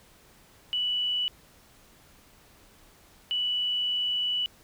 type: tone pair in turn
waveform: sine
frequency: 2959 / 2959 Hz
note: F#7 / F#7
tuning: -1 / -1 cents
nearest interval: unison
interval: 0 cents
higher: neither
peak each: -25 dBFS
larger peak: neither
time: 0.73-1.28 / 3.31-4.46 s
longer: second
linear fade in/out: 0 ms
effects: pink hiss -57 dBFS RMS until 4.63 s